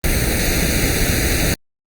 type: noise with comb filter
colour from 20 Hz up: pink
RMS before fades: -17 dBFS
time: 0.04-1.54 s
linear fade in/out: 0 ms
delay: 0.47 ms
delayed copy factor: +1
effects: Opus 32 kbps